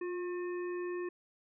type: harmonic tone with a mistuned harmonic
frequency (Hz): 360.2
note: F#4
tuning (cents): -46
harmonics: 1 / 3 / 5 / 7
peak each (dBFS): -35 / -48 / -49 / -54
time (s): 0.01-1.09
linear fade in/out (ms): 5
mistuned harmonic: 1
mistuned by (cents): -30
effects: none